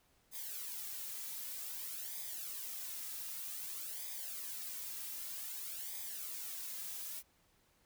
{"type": "noise with flanger", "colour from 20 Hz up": "blue", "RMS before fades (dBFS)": -44, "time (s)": [0.31, 7.23], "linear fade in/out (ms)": 50, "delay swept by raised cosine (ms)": [0.7, 2.8], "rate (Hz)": 0.53, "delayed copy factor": -0.7, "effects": ["pink hiss -72 dBFS RMS until 7.85 s"]}